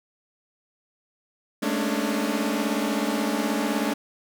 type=tone cluster; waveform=sawtooth; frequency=208.3 / 224.6 / 277.8 / 296.9 Hz; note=G#3 / A3 / C#4 / D4; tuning=+5 / +36 / +4 / +19 cents; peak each=-25 dBFS; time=1.62-3.94 s; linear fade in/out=10 ms; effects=none